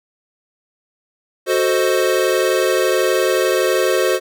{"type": "chord", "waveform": "square", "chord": "F# diminished seventh", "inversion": "none", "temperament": "equal with one note detuned", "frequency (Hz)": [370, 441.8, 523.3, 622.3], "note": ["F#4", "A4", "C5", "Eb5"], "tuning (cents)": [0, 7, 0, 0], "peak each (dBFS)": [-19, -22, -19, -24], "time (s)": [1.46, 4.2], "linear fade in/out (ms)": 50, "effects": []}